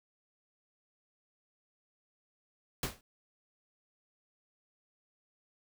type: noise with exponential decay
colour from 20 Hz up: pink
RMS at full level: -30 dBFS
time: 2.83-3.01 s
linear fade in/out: 2 ms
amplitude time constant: 39 ms
effects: none